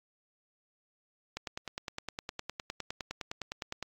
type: click train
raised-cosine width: 0.2 ms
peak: -19 dBFS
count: 25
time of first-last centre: 1.37-3.826 s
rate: 9.77 Hz
effects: AAC 64 kbps